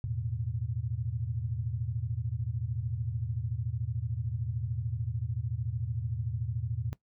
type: chord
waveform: sine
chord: E suspended fourth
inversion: none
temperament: equal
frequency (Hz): 82.41 / 110 / 123.47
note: E2 / A2 / B2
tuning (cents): 0 / 0 / 0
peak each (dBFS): -38 / -34 / -35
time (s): 0.04-6.93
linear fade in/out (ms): 0
effects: noise-tail reverb RT60 0.1 s tail -18 dB re dry